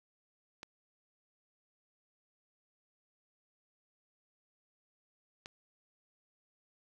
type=clicks; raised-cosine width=0.2 ms; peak=-27 dBFS; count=2; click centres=0.631 / 5.459 s; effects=11-bit